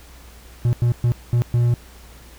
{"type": "tone bursts at uneven times", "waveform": "triangle", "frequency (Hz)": 120, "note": "B2", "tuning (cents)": -49, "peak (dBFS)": -12, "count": 5, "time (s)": [[0.65, 0.73], [0.82, 0.92], [1.04, 1.12], [1.33, 1.42], [1.54, 1.74]], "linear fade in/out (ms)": 0, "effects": ["added 60 Hz sine -43 dBFS peak until 2.38 s", "pink hiss -47 dBFS RMS until 2.38 s"]}